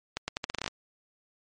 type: accelerating click train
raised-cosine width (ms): 0.2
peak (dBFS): -13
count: 11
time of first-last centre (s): 0.17-0.679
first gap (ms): 110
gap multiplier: 0.81
effects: MP3 48 kbps